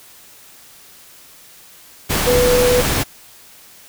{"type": "tone in noise", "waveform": "sine", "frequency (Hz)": 493.9, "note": "B4", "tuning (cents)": 0, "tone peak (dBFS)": -12, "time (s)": [2.26, 2.82], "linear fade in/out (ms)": 20, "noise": "pink", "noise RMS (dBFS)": -18, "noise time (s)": [2.09, 3.04], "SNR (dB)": 3, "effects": ["white hiss -44 dBFS RMS until 3.88 s"]}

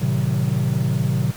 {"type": "chord", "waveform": "triangle", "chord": "A diminished seventh", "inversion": "none", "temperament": "equal with one note detuned", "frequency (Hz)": [110, 130.81, 155.56, 188.56], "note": ["A2", "C3", "Eb3", "Gb3"], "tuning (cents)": [0, 0, 0, 33], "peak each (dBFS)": [-22, -18, -22, -23], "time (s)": [0, 1.32], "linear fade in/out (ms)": 20, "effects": ["tanh soft clip ceiling -8 dBFS", "pink hiss -38 dBFS RMS until 1.36 s"]}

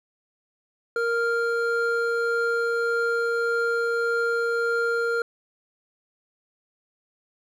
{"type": "tone pair together", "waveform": "triangle", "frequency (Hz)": [466.2, 1396.9], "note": ["A#4", "F6"], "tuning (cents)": [0, 0], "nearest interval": "octave + perfect fifth", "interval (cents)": 1900, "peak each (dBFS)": [-22, -23], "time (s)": [0.96, 5.22], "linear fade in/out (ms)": 2, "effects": []}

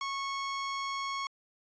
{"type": "tone", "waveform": "sawtooth", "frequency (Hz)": 1100, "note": "C#6", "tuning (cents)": -14, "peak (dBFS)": -29, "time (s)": [0.01, 1.27], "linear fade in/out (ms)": 2, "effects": ["resampled to 16000 Hz"]}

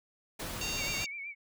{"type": "noise", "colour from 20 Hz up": "pink", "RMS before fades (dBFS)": -39, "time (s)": [0.39, 1.05], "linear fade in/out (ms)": 10}
{"type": "harmonic tone", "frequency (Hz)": 921, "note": "A#5", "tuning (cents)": -21, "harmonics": [3, 4, 5, 6, 7, 8], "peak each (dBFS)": [-38, -43, -40, -48, -41, -47], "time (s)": [0.61, 1.06], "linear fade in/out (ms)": 2}
{"type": "tone with vibrato", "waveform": "sine", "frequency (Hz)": 2285, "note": "D7", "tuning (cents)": -48, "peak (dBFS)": -38, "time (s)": [0.75, 1.35], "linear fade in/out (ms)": 50, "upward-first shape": "sine", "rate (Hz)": 8, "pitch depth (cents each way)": 68}
{"effects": []}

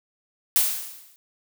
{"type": "noise with exponential decay", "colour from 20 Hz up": "blue", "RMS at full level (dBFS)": -17, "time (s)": [0.56, 1.16], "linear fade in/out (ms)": 0, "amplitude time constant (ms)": 130, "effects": []}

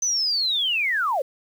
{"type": "linear sweep", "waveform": "sine", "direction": "down", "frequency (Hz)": [6160, 484.4], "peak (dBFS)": -20, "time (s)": [0.02, 1.22], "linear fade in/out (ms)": 5, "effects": ["8-bit"]}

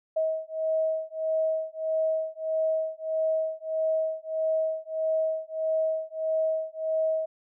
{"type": "beating tone pair", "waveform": "sine", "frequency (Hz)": [636, 637.6], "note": ["D#5", "D#5"], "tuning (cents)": [38, 42], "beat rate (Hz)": 1.6, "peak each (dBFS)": -28, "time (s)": [0.16, 7.26], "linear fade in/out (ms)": 10, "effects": []}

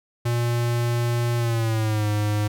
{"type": "tone with pitch glide", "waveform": "square", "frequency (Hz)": [119.1, 104.89], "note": ["A#2", "G#2"], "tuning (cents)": [38, 18], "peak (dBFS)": -21, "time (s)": [0.25, 2.48], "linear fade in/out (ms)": 10, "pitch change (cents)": -220, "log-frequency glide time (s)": [1.37, 2.07], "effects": []}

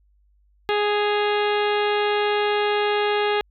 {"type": "harmonic tone with a mistuned harmonic", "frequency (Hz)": 415.3, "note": "G#4", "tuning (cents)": 0, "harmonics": [1, 2, 3, 4, 5, 6, 7, 8, 9, 10], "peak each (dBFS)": [-21, -25, -30, -30, -32, -34, -34, -34, -38, -42], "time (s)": [0.69, 3.41], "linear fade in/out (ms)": 0, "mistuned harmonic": 7, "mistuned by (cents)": -53, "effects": ["added 50 Hz sine -57 dBFS peak until 3.5 s"]}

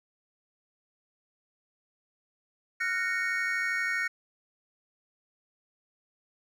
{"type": "chord", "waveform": "triangle", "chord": "Gb major seventh", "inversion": "third", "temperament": "just", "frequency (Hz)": [1387.5, 1480, 1850, 2220], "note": ["F6", "Gb6", "Bb6", "Db7"], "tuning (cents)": [-12, 0, -14, 2], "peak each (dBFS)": [-35, -32, -29, -31], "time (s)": [2.8, 4.08], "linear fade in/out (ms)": 10, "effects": []}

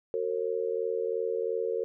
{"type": "tone with amplitude modulation", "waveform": "sine", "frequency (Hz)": 456.7, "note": "A#4", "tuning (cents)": -36, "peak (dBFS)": -23, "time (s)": [0.14, 1.84], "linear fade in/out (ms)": 0, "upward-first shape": "sine", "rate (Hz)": 82.9, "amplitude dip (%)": 100, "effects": []}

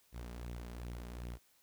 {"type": "tone with flanger", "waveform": "sawtooth", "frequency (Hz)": 59.6, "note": "A#1", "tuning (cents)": 39, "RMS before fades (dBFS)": -45, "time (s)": [0.12, 1.39], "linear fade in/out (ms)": 50, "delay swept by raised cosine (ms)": [0.31, 5.01], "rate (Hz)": 2.6, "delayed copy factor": 0.5, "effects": ["white hiss -70 dBFS RMS until 1.62 s"]}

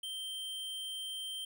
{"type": "tone", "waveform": "square", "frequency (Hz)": 3136, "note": "G7", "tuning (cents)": 0, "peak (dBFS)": -39, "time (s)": [0.03, 1.45], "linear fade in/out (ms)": 5, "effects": []}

